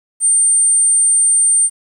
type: tone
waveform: sine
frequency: 8860 Hz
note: C#9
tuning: 2 cents flat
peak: -9 dBFS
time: 0.2-1.7 s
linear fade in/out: 50 ms
effects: 8-bit